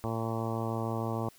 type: harmonic tone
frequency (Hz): 113.3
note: A#2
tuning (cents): -49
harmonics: 1 / 2 / 3 / 4 / 5 / 6 / 7 / 8 / 9 / 10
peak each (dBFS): -34 / -37 / -39 / -40 / -41 / -42 / -42 / -43 / -44 / -44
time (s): 0.04-1.29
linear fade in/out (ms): 0
effects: white hiss -59 dBFS RMS until 1.38 s